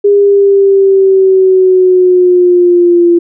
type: exponential sweep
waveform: sine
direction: down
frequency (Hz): 407.1 to 342.8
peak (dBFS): -3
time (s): 0.04-3.19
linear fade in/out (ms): 10
effects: none